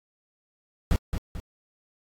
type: noise with echo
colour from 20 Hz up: brown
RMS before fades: -20 dBFS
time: 0.91-0.96 s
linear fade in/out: 0 ms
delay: 220 ms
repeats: 2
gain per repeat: -7 dB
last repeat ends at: 1.4 s
effects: AAC 64 kbps